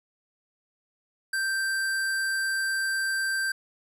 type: tone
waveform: square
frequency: 1568 Hz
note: G6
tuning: in tune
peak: -26 dBFS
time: 1.33-3.52 s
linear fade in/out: 5 ms
effects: resampled to 32000 Hz + 11-bit